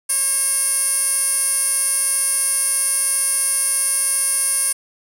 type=tone with band-pass filter; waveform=15% pulse; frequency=543 Hz; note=C#5; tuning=36 cents flat; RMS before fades=-19 dBFS; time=0.09-4.73 s; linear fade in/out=10 ms; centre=10000 Hz; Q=8.7; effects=none